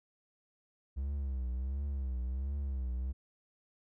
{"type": "tone with vibrato", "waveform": "triangle", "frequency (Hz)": 66.2, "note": "C2", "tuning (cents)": 21, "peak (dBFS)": -31, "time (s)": [0.96, 3.13], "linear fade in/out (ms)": 20, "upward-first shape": "triangle", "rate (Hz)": 1.4, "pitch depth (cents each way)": 140, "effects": []}